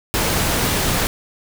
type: noise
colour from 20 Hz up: pink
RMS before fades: -19 dBFS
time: 0.14-1.07 s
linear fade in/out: 0 ms
effects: none